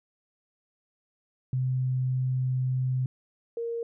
sine tone pair in turn, 128.7 / 465.3 Hz, C3 / A#4, -28 / -3 cents, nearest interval octave + minor seventh, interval 2225 cents, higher second, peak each -24 / -29 dBFS, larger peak first, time 1.53-3.06 / 3.57-3.83 s, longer first, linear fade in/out 2 ms, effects none

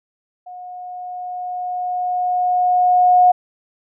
sine tone with level ramp, 724 Hz, F#5, 38 cents flat, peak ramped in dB -32 to -7 dBFS, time 0.46-3.32 s, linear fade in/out 10 ms, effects none

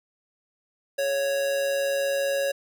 square tone with amplitude modulation, 554.4 Hz, C#5, in tune, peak -22 dBFS, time 0.98-2.52 s, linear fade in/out 10 ms, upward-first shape sine, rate 140 Hz, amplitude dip 40%, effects none

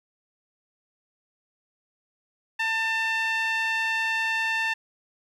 sawtooth tone with band-pass filter, 895 Hz, A5, 29 cents sharp, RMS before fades -26 dBFS, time 2.59-4.74 s, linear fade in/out 10 ms, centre 2200 Hz, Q 3.1, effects 10-bit

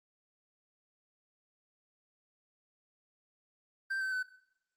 triangle tone with pitch steps, 1568 / 1539.3 / 1511.1 Hz, G6 / G6 / F#6, 0 / -32 / +36 cents, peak -30 dBFS, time 3.9-4.23 s, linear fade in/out 10 ms, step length 110 ms, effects noise-tail reverb RT60 0.7 s tail -17 dB re dry + Opus 32 kbps

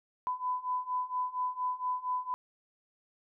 sine beating tone pair, 1000 / 1004.3 Hz, B5 / B5, +21 / +29 cents, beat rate 4.3 Hz, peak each -35 / -33 dBFS, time 0.27-2.34 s, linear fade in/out 0 ms, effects none

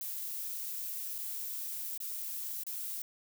violet noise with dropouts, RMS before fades -39 dBFS, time 0.01-3.02 s, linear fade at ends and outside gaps 2 ms, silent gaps 1.183-1.186 / 1.977-2.002 / 2.636-2.666 s, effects none

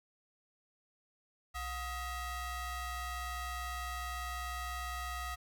30% pulse ring-modulated tone, 659.3 Hz, E5, in tune, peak -32 dBFS, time 1.54-5.36 s, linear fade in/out 20 ms, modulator 598 Hz, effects none

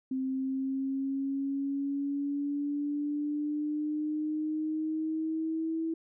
sine exponential sweep, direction up, 261.6 to 326.3 Hz, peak -29 dBFS, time 0.11-5.94 s, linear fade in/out 5 ms, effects none

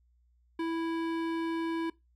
sine tone with hard clipping, 329.6 Hz, E4, in tune, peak -32 dBFS, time 0.59-1.9 s, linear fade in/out 5 ms, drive 16 dB, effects noise-tail reverb RT60 0.2 s tail -21 dB re dry + added 60 Hz sine -64 dBFS peak until 2.15 s

